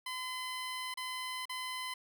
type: tone with dropouts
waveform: 15% pulse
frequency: 1020 Hz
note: C6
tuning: 44 cents flat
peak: -31 dBFS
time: 0.06-1.94 s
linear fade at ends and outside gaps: 5 ms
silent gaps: 0.941-0.972 / 1.455-1.494 s
effects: none